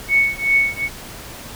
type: tone with tremolo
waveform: sine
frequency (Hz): 2217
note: C#7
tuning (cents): 0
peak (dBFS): -10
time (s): 0.08-0.89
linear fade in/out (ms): 50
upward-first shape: triangle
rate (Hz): 2.6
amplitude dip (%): 100
effects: pink hiss -35 dBFS RMS until 1.55 s